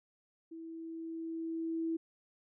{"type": "tone with level ramp", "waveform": "sine", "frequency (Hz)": 327.3, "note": "E4", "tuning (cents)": -12, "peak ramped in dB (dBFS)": [-44, -31], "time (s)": [0.51, 1.97], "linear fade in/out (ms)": 10, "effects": []}